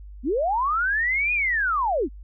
sine linear two-way sweep, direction up then down, 217.7 to 2489 to 217.7 Hz, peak -20 dBFS, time 0.23-2.09 s, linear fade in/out 50 ms, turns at 1.33 s, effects added 50 Hz sine -38 dBFS peak until 2.23 s

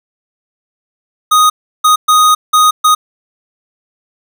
square tone bursts at uneven times, 1244.5 Hz, D#6, in tune, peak -6 dBFS, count 5, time 1.31-1.5 / 1.84-1.96 / 2.08-2.35 / 2.53-2.71 / 2.84-2.95 s, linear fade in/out 10 ms, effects none

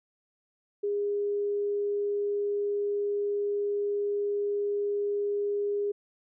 sine tone, 408.4 Hz, G#4, 29 cents flat, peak -26 dBFS, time 0.83-5.92 s, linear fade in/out 10 ms, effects none

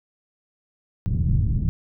white low-pass noise, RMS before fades -21 dBFS, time 1.06-1.69 s, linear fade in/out 0 ms, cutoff 150 Hz, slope 24 dB/octave, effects none

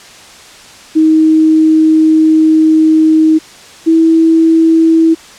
sine tone pair in turn, 315.5 / 325.3 Hz, D#4 / E4, +24 / -23 cents, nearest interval minor second, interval 53 cents, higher second, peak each -4 dBFS, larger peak neither, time 0.95-3.39 / 3.86-5.15 s, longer first, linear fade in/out 20 ms, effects white hiss -35 dBFS RMS until 5.38 s + low-pass 7000 Hz 12 dB/octave

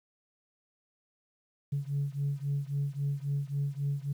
sine beating tone pair, 139.9 / 143.6 Hz, C#3 / D3, +16 / -39 cents, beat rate 3.7 Hz, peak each -31 / -32 dBFS, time 1.72-4.13 s, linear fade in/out 10 ms, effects tanh soft clip ceiling -24 dBFS + 10-bit

